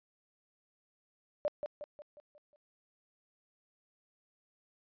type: tone with echo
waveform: sine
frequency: 591 Hz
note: D5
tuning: 11 cents sharp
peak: -28 dBFS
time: 1.45-1.48 s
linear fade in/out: 0 ms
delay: 180 ms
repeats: 6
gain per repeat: -6 dB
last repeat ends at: 2.56 s
effects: resampled to 11025 Hz